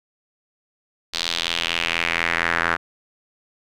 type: tone with band-pass filter sweep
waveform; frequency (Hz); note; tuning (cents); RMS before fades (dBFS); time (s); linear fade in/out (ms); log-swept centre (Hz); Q
sawtooth; 84.2; E2; +37; -23; 1.13-2.77; 20; 4200 to 1500; 2.7
effects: none